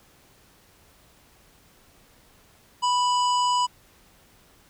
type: harmonic tone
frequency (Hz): 987.8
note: B5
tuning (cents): 0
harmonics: 1 / 3 / 5 / 7 / 8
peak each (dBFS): -20 / -30 / -34 / -37 / -38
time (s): 2.82-3.67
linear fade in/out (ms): 20
effects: pink hiss -57 dBFS RMS until 4.69 s